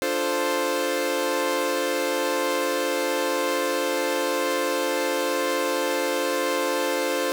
sawtooth chord, D minor seventh, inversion none, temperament equal, 293.7 / 349.2 / 440 / 523.3 Hz, D4 / F4 / A4 / C5, 0 / 0 / 0 / 0 cents, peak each -27 / -26 / -26 / -21 dBFS, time 0.02-7.32 s, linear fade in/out 0 ms, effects none

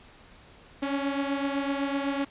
sawtooth beating tone pair, 276.5 / 284.4 Hz, C#4 / C#4, -4 / +45 cents, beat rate 7.9 Hz, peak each -24 / -29 dBFS, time 0.82-2.25 s, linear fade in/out 10 ms, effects pink hiss -53 dBFS RMS until 2.3 s + resampled to 8000 Hz

